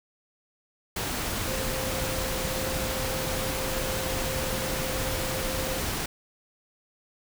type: tone in noise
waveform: sine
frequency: 523 Hz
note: C5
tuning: 1 cent flat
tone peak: -34 dBFS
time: 1.47-5.81 s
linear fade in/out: 5 ms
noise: pink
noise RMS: -30 dBFS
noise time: 0.96-6.06 s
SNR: -7 dB
effects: none